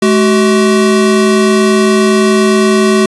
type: tone pair together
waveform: square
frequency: 213.4 / 378.2 Hz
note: G#3 / F#4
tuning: +47 / +38 cents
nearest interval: minor seventh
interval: 991 cents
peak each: -10 dBFS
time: 0.02-3.06 s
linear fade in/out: 5 ms
effects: resampled to 24000 Hz + 7-bit